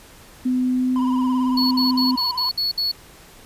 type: tone with pitch glide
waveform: sine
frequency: 253.2 to 255.6 Hz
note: B3 to C4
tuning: +43 to -40 cents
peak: -17 dBFS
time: 0.45-2.16 s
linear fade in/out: 10 ms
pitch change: +17 cents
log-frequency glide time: 0.71-0.98 s
type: tone with vibrato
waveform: triangle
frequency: 992 Hz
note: B5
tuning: 7 cents sharp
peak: -25 dBFS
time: 0.96-2.49 s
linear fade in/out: 0 ms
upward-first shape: sine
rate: 18 Hz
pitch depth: 75 cents each way
type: tone bursts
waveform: triangle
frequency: 4394 Hz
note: C#8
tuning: 16 cents flat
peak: -18 dBFS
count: 7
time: 1.57-2.916 s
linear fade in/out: 5 ms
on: 140 ms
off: 61 ms
effects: pink hiss -46 dBFS RMS until 3.45 s + resampled to 32000 Hz

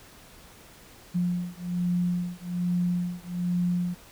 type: beating tone pair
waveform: sine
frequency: 176.4 / 177.6 Hz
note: F3 / F3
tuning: +18 / +29 cents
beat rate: 1.2 Hz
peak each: -28 / -28 dBFS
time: 1.14-3.95 s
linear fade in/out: 20 ms
effects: pink hiss -51 dBFS RMS until 4.11 s

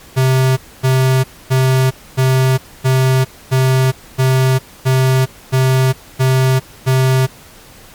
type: tone bursts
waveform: square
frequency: 130.81 Hz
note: C3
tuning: in tune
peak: -10 dBFS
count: 11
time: 0.16-7.27 s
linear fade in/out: 20 ms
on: 410 ms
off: 260 ms
effects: pink hiss -40 dBFS RMS until 7.94 s + MP3 96 kbps

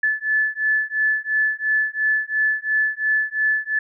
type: beating tone pair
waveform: sine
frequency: 1733 / 1735.9 Hz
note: A6 / A6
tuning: -27 / -24 cents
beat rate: 2.9 Hz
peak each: -21 dBFS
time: 0.03-3.79 s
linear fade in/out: 5 ms
effects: none

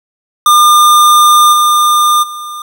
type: tone with level steps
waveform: square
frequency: 1204 Hz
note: D6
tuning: 43 cents sharp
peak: -4 / -7 / -22 dBFS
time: 0.46-2.62 s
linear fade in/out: 2 ms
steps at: 1.52 / 2.22 s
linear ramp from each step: 20 ms
effects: none

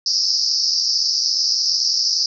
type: band-pass noise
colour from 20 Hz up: pink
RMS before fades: -19 dBFS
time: 0.06-2.26 s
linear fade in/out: 2 ms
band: 4800 to 5500 Hz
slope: 96 dB/octave
effects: none

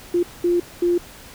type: tone bursts at uneven times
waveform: sine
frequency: 349.2 Hz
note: F4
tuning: in tune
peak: -15 dBFS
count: 3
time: 0.14-0.23 / 0.44-0.6 / 0.82-0.98 s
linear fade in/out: 5 ms
effects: pink hiss -42 dBFS RMS until 1.34 s

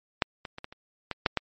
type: clicks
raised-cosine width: 0.3 ms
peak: -6 / -20 / -23 / -21 / -28 / -14 / -6 / -9 dBFS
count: 8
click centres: 0.222 / 0.452 / 0.584 / 0.644 / 0.725 / 1.113 / 1.262 / 1.373 s
effects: MP3 32 kbps

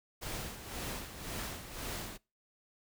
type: noise with tremolo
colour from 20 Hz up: pink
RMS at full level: -39 dBFS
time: 0.21-2.18 s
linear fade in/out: 20 ms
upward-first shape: sine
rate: 1.9 Hz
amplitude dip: 65%
effects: noise-tail reverb RT60 0.3 s tail -25 dB re dry

